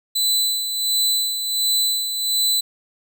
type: tone with tremolo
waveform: sawtooth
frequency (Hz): 4000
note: B7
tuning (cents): +21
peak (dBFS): -13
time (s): 0.15-2.61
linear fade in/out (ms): 10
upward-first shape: sine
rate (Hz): 1.4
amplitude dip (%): 55
effects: none